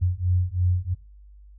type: beating tone pair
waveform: sine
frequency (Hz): 88.7 / 91.7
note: F2 / F#2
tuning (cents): +27 / -15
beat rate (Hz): 3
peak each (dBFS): -23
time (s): 0.01-0.95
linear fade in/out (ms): 20
effects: noise-tail reverb RT60 0.3 s tail -20 dB re dry + added 50 Hz sine -45 dBFS peak until 1.58 s